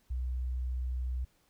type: tone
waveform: sine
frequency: 62.8 Hz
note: B1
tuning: 30 cents sharp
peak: -30 dBFS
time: 0.1-1.25 s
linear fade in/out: 10 ms
effects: tanh soft clip ceiling -27 dBFS + pink hiss -70 dBFS RMS until 1.49 s